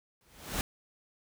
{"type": "noise with exponential growth", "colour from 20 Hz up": "pink", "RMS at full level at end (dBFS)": -30, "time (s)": [0.21, 0.61], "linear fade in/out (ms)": 1, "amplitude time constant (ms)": 85, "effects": []}